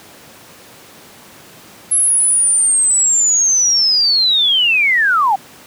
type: linear sweep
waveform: sine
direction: down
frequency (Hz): 11040 to 740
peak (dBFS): -10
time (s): 1.91-5.36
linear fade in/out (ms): 10
effects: pink hiss -40 dBFS RMS until 5.66 s + high-pass 150 Hz 12 dB/octave